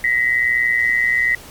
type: tone pair together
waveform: sine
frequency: 1895 / 2016 Hz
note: A#6 / B6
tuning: +28 / +35 cents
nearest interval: minor second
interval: 107 cents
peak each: -17 dBFS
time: 0.04-1.35 s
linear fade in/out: 2 ms
effects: pink hiss -39 dBFS RMS until 1.5 s + Opus 48 kbps